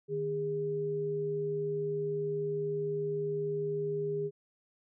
sine tone pair together, 152.86 / 408.1 Hz, D#3 / G#4, -30 / -30 cents, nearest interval octave + perfect fourth, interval 1700 cents, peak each -38 / -31 dBFS, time 0.08-4.31 s, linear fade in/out 50 ms, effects none

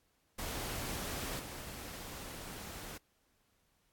pink noise with level steps, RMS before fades -40 / -46 dBFS, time 0.38-2.98 s, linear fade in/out 10 ms, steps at 1.39 s, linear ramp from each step 5 ms, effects pink hiss -75 dBFS RMS until 3.92 s + AAC 64 kbps

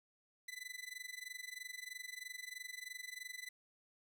sawtooth tone with amplitude modulation, 2000 Hz, B6, 21 cents sharp, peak -39 dBFS, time 0.48-3.49 s, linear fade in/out 5 ms, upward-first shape sine, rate 23.1 Hz, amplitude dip 90%, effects none

